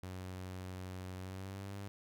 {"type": "tone with pitch glide", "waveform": "sawtooth", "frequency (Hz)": [92.5, 99.71], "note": ["F#2", "G2"], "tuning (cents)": [0, 30], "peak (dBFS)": -39, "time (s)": [0.03, 1.88], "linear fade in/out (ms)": 0, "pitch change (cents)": 130, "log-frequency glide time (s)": [1.17, 1.75], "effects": []}